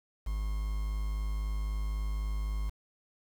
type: tone with quantisation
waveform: triangle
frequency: 51.91 Hz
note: G#1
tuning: in tune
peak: -28 dBFS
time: 0.26-2.7 s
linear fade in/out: 10 ms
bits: 8
effects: none